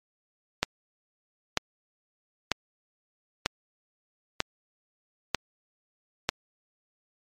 click train, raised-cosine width 0.2 ms, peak -5 dBFS, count 7, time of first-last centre 0.63-6.29 s, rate 1.06 Hz, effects MP3 64 kbps

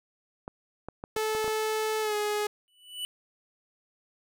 clicks, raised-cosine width 1 ms, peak -23 dBFS, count 7, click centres 0.479 / 0.886 / 1.039 / 1.165 / 1.35 / 1.444 / 1.479 s
sawtooth tone with pitch glide, 435 to 418.5 Hz, A4 to G#4, -20 to +13 cents, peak -23 dBFS, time 1.16-2.47 s, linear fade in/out 5 ms, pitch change -67 cents, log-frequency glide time 2.01-2.15 s
square tone with exponential growth, 2969 Hz, F#7, 5 cents sharp, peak -30 dBFS, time 2.68-3.05 s, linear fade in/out 0 ms, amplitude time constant 79 ms
effects none

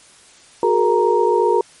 sine tone cluster, 366.6 / 421.2 / 469.2 / 934 Hz, F#4 / G#4 / A#4 / A#5, -16 / +24 / +11 / +3 cents, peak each -18 dBFS, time 0.63-1.61 s, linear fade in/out 2 ms, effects white hiss -47 dBFS RMS until 1.8 s + MP3 48 kbps

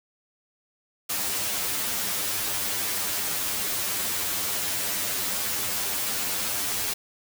white noise with comb filter, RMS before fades -28 dBFS, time 1.09-6.94 s, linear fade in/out 10 ms, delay 10 ms, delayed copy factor +0.9, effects none

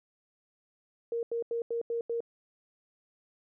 sine tone bursts, 466.2 Hz, A#4, in tune, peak -29 dBFS, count 6, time 1.12-2.205 s, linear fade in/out 2 ms, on 110 ms, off 85 ms, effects none

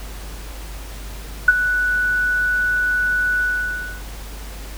sine tone with ADSR envelope, 1480 Hz, F#6, in tune, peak -4 dBFS, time 1.48-4.02 s, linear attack 5 ms, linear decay 30 ms, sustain -12 dB, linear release 610 ms, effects added 50 Hz sine -31 dBFS peak until 4.77 s + pink hiss -38 dBFS RMS until 4.77 s

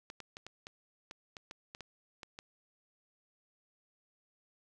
clicks, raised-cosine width 0.2 ms, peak -28 dBFS, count 12, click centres 0.101 / 0.203 / 0.369 / 0.466 / 0.669 / 1.111 / 1.368 / 1.511 / 1.749 / 1.807 / 2.232 / 2.389 s, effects none

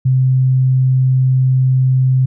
sine tone, 130 Hz, C3, 11 cents flat, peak -9 dBFS, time 0.05-2.26 s, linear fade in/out 10 ms, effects none

